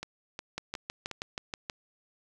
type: two click trains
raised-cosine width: 0.2 ms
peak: -20 / -17 dBFS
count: 4 / 8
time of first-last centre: 0.03-1.113 / 0.58-1.698 s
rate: 2.77 / 6.26 Hz
effects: none